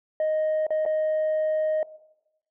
sine tone with dropouts, 622.3 Hz, D#5, in tune, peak -19 dBFS, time 0.2-1.83 s, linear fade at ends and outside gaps 2 ms, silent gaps 0.667-0.705 / 0.853-0.861 s, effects noise-tail reverb RT60 0.9 s tail -19 dB re dry + tanh soft clip ceiling -20 dBFS

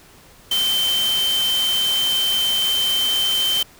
sine tone in noise, 3102 Hz, G7, 19 cents flat, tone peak -17 dBFS, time 0.51-3.63 s, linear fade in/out 5 ms, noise white, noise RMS -27 dBFS, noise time 0.51-3.63 s, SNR +7 dB, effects pink hiss -48 dBFS RMS until 3.79 s

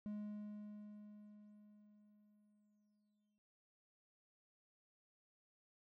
triangle tone with exponential decay, 209 Hz, G#3, 11 cents sharp, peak -40 dBFS, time 0.06-3.38 s, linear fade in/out 0 ms, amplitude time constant 720 ms, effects none

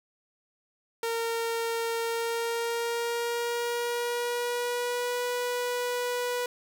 sawtooth tone with pitch glide, 460 to 490.2 Hz, A#4 to B4, -23 to -13 cents, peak -24 dBFS, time 1.03-6.46 s, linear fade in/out 2 ms, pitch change +110 cents, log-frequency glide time 2-5.24 s, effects none

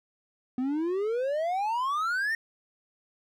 triangle exponential sweep, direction up, 247.1 to 1864.7 Hz, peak -24 dBFS, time 0.58-2.35 s, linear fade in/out 2 ms, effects none

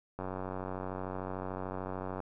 click train, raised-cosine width 1 ms, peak -24 dBFS, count 189, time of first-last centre 0.19-2.203 s, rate 93.4 Hz, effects none

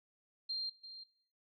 sine tone with echo, 4186 Hz, C8, in tune, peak -35 dBFS, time 0.49-0.7 s, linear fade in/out 10 ms, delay 340 ms, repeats 1, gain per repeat -11 dB, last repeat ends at 1.04 s, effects noise-tail reverb RT60 0.6 s tail -19 dB re dry + MP3 64 kbps

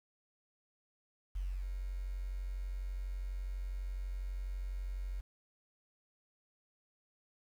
sine tone with ADSR envelope, 46.05 Hz, F#1, 7 cents flat, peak -33 dBFS, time 1.35-5.21 s, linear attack 10 ms, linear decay 270 ms, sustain -3 dB, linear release 11 ms, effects tanh soft clip ceiling -29 dBFS + 10-bit

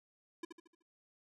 square tone with echo, 336.5 Hz, E4, 36 cents sharp, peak -40 dBFS, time 0.43-0.45 s, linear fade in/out 5 ms, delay 75 ms, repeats 5, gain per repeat -7 dB, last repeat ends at 0.825 s, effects low-pass 9000 Hz 12 dB/octave

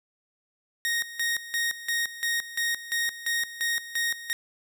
sawtooth tone with tremolo, 1864.7 Hz, A#6, in tune, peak -21 dBFS, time 0.85-4.33 s, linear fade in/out 0 ms, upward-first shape square, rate 2.9 Hz, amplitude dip 80%, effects none

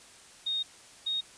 sine tone pair in turn, 3708 / 3728 Hz, A#7 / A#7, -10 / -1 cents, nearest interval unison, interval 9 cents, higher second, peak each -28 dBFS, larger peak neither, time 0.46-0.63 / 1.06-1.21 s, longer first, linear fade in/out 10 ms, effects white hiss -53 dBFS RMS until 1.37 s + resampled to 22050 Hz

